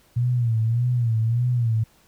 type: tone with vibrato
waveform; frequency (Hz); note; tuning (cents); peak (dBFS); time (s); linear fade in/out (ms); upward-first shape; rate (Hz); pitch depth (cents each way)
sine; 117.5; A#2; +14; -18; 0.16-1.84; 10; sine; 1.7; 98
effects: pink hiss -58 dBFS RMS until 2.07 s